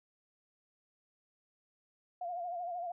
sine tone with vibrato, 702 Hz, F5, 9 cents sharp, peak -36 dBFS, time 2.21-2.92 s, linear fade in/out 5 ms, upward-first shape sine, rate 13 Hz, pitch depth 63 cents each way, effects none

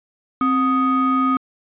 triangle ring-modulated tone, 491.7 Hz, B4, 8 cents flat, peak -10 dBFS, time 0.41-1.37 s, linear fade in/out 2 ms, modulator 755 Hz, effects resampled to 8000 Hz

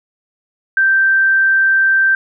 sine tone, 1565 Hz, G6, 3 cents flat, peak -9 dBFS, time 0.77-2.15 s, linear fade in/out 2 ms, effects none

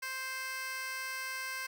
15% pulse tone with high-pass filter, 523.3 Hz, C5, in tune, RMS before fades -39 dBFS, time 0.02-1.67 s, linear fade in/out 10 ms, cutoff 1600 Hz, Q 1, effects none

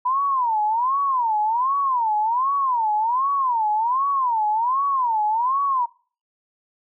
sine tone with vibrato, 974 Hz, B5, 24 cents flat, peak -18 dBFS, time 0.05-5.86 s, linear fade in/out 10 ms, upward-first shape sine, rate 1.3 Hz, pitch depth 250 cents each way, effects noise-tail reverb RT60 0.4 s tail -23 dB re dry

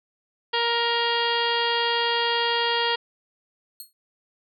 harmonic tone, 469.1 Hz, A#4, 11 cents sharp, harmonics 1 / 2 / 3 / 4 / 5 / 6 / 7 / 8 / 9 / 10, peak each -28 / -26 / -32 / -29 / -39 / -30 / -28 / -40 / -35 / -35 dBFS, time 0.53-2.96 s, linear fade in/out 10 ms
5% pulse tone with exponential decay, 4286 Hz, C8, 41 cents sharp, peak -26 dBFS, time 3.8-3.93 s, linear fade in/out 1 ms, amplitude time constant 27 ms
effects none

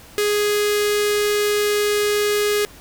sawtooth tone with notch filter, 415.3 Hz, G#4, in tune, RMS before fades -19 dBFS, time 0.18-2.65 s, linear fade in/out 0 ms, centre 860 Hz, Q 0.96, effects pink hiss -44 dBFS RMS until 2.8 s

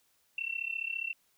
sine tone with amplitude modulation, 2701 Hz, E7, 42 cents sharp, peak -29 dBFS, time 0.38-1.13 s, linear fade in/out 2 ms, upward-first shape sine, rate 34.7 Hz, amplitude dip 90%, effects white hiss -71 dBFS RMS until 1.37 s

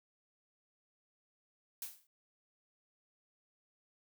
blue noise with exponential decay, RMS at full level -39 dBFS, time 1.82-2.07 s, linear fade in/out 2 ms, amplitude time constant 54 ms, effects none

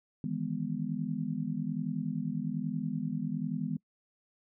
sine chord, E major seventh, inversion third, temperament just, 154.51 / 164.81 / 206 / 247.2 Hz, D#3 / E3 / G#3 / B3, -12 / 0 / -14 / +2 cents, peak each -38 / -37 / -36 / -36 dBFS, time 0.24-3.77 s, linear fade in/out 2 ms, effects noise-tail reverb RT60 0.1 s tail -25 dB re dry

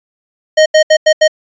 square tone bursts at uneven times, 622.3 Hz, D#5, in tune, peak -5 dBFS, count 5, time 0.57-0.66 / 0.74-0.83 / 0.9-0.97 / 1.06-1.13 / 1.21-1.28 s, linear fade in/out 10 ms, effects resampled to 16000 Hz

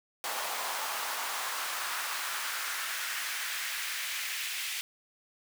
pink noise with high-pass filter sweep, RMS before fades -35 dBFS, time 0.24-4.81 s, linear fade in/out 0 ms, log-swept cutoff 780 to 2400 Hz, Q 1.7, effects none

